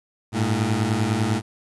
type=beating tone pair; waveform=20% pulse; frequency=103.83 / 113.83 Hz; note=G#2 / A#2; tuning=0 / -41 cents; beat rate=10 Hz; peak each=-18 dBFS; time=0.32-1.42 s; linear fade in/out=50 ms; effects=resampled to 24000 Hz + 9-bit